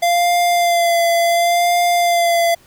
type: tone with vibrato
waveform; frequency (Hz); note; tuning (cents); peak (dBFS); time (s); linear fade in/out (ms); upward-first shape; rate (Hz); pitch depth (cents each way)
square; 690; F5; -21; -13; 0.02-2.55; 10; sine; 0.7; 27
effects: pink hiss -50 dBFS RMS until 2.66 s